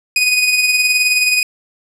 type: tone with tremolo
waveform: sawtooth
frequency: 2489 Hz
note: D#7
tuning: in tune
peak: -6 dBFS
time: 0.16-1.43 s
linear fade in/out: 2 ms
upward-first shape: sine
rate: 19 Hz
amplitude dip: 45%
effects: low-pass 12000 Hz 12 dB/octave